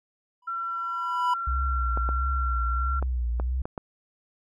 triangle tone with exponential growth, 987.8 Hz, B5, in tune, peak -18 dBFS, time 0.42-1.34 s, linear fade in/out 5 ms, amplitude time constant 200 ms
sine tone with pitch glide, 1357 to 1364.9 Hz, E6 to F6, +50 to -40 cents, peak -28 dBFS, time 0.47-3 s, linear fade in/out 10 ms, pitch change +10 cents, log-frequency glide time 0.76-1.06 s
sine tone with vibrato, 62 Hz, B1, 7 cents sharp, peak -24 dBFS, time 1.47-3.62 s, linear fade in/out 5 ms, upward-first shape triangle, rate 1.5 Hz, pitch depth 110 cents each way
clicks, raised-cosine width 1 ms, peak -18 dBFS, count 6, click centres 1.974 / 2.09 / 3.026 / 3.399 / 3.655 / 3.778 s
effects none

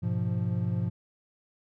triangle chord, F diminished, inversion first, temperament equal, 103.83 / 123.47 / 174.61 Hz, Ab2 / Cb3 / F3, 0 / 0 / 0 cents, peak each -28 / -29 / -29 dBFS, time 0.02-0.9 s, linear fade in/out 20 ms, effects none

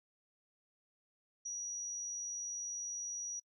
sine tone, 5800 Hz, F#8, 35 cents flat, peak -38 dBFS, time 1.45-3.4 s, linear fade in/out 10 ms, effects noise-tail reverb RT60 0.1 s tail -25 dB re dry

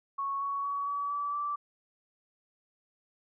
sine tone with pitch steps, 1106 / 1117.6 / 1129.2 / 1141 / 1153 / 1165 Hz, C#6 / C#6 / C#6 / C#6 / D6 / D6, -4 / +14 / +32 / +50 / -32 / -14 cents, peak -30 dBFS, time 0.18-1.56 s, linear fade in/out 10 ms, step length 230 ms, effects none

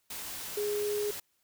sine tone in noise, 415.3 Hz, G#4, in tune, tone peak -29 dBFS, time 0.57-1.11 s, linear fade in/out 5 ms, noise white, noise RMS -40 dBFS, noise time 0.1-1.2 s, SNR +8 dB, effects white hiss -74 dBFS RMS until 1.43 s

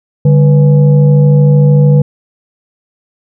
sine tone with frequency modulation, 145.9 Hz, D3, 11 cents flat, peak -3 dBFS, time 0.25-2.02 s, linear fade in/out 5 ms, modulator 345 Hz, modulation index 0.53, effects none

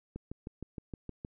click train, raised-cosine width 3 ms, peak -27 dBFS, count 8, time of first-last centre 0.16-1.249 s, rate 6.43 Hz, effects none

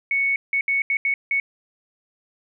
sine tone bursts at uneven times, 2217 Hz, C#7, in tune, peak -18 dBFS, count 6, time 0.11-0.36 / 0.53-0.61 / 0.68-0.82 / 0.9-0.97 / 1.05-1.14 / 1.31-1.4 s, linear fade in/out 2 ms, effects none

